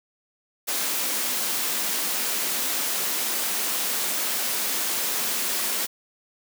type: high-pass noise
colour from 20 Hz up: white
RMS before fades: -26 dBFS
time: 0.67-5.87 s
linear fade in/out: 20 ms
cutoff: 180 Hz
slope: 48 dB/octave
effects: none